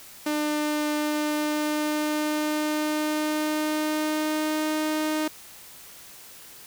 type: tone with pitch glide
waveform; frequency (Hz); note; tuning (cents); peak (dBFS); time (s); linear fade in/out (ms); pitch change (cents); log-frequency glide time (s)
sawtooth; 300.2 to 308.8; D4 to D#4; +38 to -13; -20; 0.26-5.28; 5; +49; 1.1-4.7
effects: white hiss -46 dBFS RMS until 6.66 s